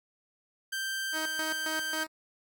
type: tone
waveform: sawtooth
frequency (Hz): 1568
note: G6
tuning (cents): 0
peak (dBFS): -28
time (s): 0.72-2.04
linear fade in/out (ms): 10
type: tone with tremolo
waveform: 10% pulse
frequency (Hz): 315.2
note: D#4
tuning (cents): +23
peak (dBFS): -25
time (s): 1.12-2.08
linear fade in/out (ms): 50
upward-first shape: square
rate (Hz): 3.7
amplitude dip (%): 80
effects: none